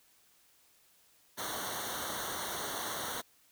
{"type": "noise with comb filter", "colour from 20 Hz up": "pink", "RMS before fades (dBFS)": -38, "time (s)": [1.37, 3.22], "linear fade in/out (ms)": 20, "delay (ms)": 0.4, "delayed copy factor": -1, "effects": ["white hiss -66 dBFS RMS until 3.51 s"]}